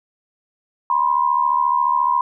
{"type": "tone pair together", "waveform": "sine", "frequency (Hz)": [972.2, 1046.5], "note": ["B5", "C6"], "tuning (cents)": [-28, 0], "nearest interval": "minor second", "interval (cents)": 128, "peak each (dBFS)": [-17, -18], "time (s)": [0.9, 2.21], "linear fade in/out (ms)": 2, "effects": []}